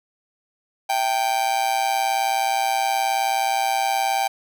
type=tone with amplitude modulation; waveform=45% pulse; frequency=784 Hz; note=G5; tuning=in tune; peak=-16 dBFS; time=0.89-4.28 s; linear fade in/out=10 ms; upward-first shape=sine; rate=119 Hz; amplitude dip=75%; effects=none